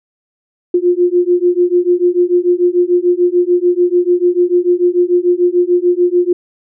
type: beating tone pair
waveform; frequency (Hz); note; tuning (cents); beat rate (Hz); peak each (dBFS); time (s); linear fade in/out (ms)
sine; 351.1 / 357.9; F4 / F4; +9 / +42; 6.8; -12; 0.74-6.33; 5
effects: none

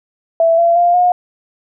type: tone with pitch steps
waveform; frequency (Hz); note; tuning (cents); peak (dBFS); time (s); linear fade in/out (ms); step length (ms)
sine; 662 / 679.8 / 698.1 / 716.9; E5 / F5 / F5 / F5; +7 / -47 / -1 / +45; -8; 0.4-1.12; 2; 180
effects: none

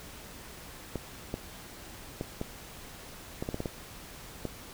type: clicks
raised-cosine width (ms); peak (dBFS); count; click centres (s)
2; -19; 10; 0.957 / 1.341 / 2.211 / 2.414 / 3.425 / 3.489 / 3.544 / 3.604 / 3.658 / 4.453
effects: pink hiss -47 dBFS RMS until 4.73 s

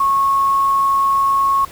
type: tone with quantisation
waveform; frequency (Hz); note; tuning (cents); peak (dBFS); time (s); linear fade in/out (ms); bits
sine; 1097; C#6; -18; -12; 0-1.65; 5; 6
effects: pink hiss -39 dBFS RMS until 1.71 s

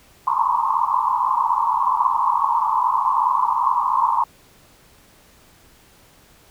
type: band-pass noise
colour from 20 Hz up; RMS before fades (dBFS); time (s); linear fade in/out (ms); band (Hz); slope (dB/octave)
white; -19; 0.27-4.24; 5; 890 to 1100; 96
effects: pink hiss -52 dBFS RMS until 6.5 s

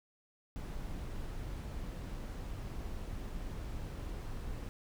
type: noise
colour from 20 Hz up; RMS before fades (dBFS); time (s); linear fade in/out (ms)
brown; -41; 0.56-4.69; 0
effects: none

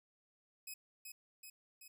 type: tone with echo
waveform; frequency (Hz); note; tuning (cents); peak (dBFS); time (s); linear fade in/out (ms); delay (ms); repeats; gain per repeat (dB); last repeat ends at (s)
5% pulse; 2539; D#7; +34; -36; 0.67-0.74; 5; 380; 3; -3; 1.88
effects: none

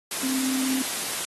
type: tone in noise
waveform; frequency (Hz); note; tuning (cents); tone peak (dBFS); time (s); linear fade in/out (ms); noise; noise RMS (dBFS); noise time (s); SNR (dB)
sine; 262.5; C4; +6; -25; 0.23-0.82; 2; white; -29; 0.11-1.25; +1
effects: high-pass 150 Hz 12 dB/octave + AAC 32 kbps

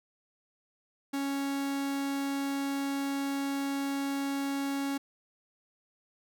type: tone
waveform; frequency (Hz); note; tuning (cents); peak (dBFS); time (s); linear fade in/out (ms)
45% pulse; 277.2; C#4; 0; -30; 1.13-4.98; 10
effects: none

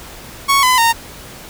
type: tone with pitch steps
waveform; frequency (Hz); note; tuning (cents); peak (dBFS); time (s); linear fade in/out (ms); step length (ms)
sawtooth; 1108.7 / 1010.8 / 921.6; C#6 / B5 / A#5; 0 / +40 / -20; -6; 0.48-0.93; 20; 150
effects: pink hiss -35 dBFS RMS until 1.49 s

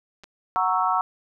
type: clicks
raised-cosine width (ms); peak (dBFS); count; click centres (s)
0.2; -27; 2; 0.236 / 0.241
type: chord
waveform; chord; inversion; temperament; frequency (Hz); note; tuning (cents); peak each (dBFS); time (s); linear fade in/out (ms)
sine; F# dominant seventh; none; equal; 740 / 932.3 / 1108.7 / 1318.5; F#5 / A#5 / C#6 / E6; 0 / 0 / 0 / 0; -25; 0.56-1.01; 0
effects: none

